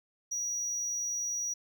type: tone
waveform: triangle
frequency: 5790 Hz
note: F#8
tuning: 38 cents flat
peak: -30 dBFS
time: 0.31-1.54 s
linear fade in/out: 10 ms
effects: none